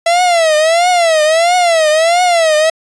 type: tone with vibrato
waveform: 45% pulse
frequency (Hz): 665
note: E5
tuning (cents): +15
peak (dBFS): -8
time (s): 0.06-2.7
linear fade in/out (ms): 5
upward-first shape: triangle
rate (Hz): 1.5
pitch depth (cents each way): 170
effects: resampled to 22050 Hz